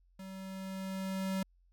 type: tone with level ramp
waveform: square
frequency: 190.8 Hz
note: G3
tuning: 47 cents flat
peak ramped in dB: -45 to -32 dBFS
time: 0.19-1.43 s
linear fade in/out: 5 ms
effects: added 44 Hz sine -64 dBFS peak until 1.72 s